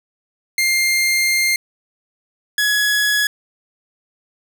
sawtooth tone pair in turn, 2110 / 1683.9 Hz, C7 / G#6, +14 / +23 cents, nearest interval major third, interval 391 cents, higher first, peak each -11 dBFS, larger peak neither, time 0.58-1.56 / 2.58-3.27 s, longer first, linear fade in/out 2 ms, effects none

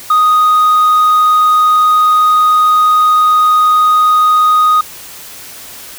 sine tone, 1244.5 Hz, D#6, in tune, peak -3 dBFS, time 0.1-4.81 s, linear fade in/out 5 ms, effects tanh soft clip ceiling -5 dBFS + white hiss -31 dBFS RMS until 5.98 s

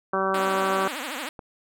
harmonic tone, 191.9 Hz, G3, 37 cents flat, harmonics 1 / 2 / 3 / 4 / 5 / 6 / 7 / 8, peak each -33 / -28 / -29 / -31 / -32 / -27 / -32 / -33 dBFS, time 0.13-0.88 s, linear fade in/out 5 ms
5% pulse tone with vibrato, 277.2 Hz, C#4, in tune, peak -19 dBFS, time 0.34-1.29 s, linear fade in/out 2 ms, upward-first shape triangle, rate 13 Hz, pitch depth 280 cents each way
click, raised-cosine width 1 ms, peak -25 dBFS, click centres 1.392 s
effects none

